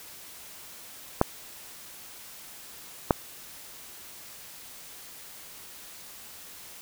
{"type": "clicks", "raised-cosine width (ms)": 1, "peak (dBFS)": -4, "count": 2, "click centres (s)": [1.214, 3.108], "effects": ["white hiss -46 dBFS RMS until 6.81 s"]}